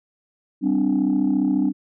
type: chord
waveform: sine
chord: G suspended fourth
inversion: none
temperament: equal with one note detuned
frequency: 196 / 259.2 / 293.7 Hz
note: G3 / C4 / D4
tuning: 0 / -16 / 0 cents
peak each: -22 / -20 / -19 dBFS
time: 0.61-1.73 s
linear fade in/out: 50 ms
effects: tanh soft clip ceiling -12 dBFS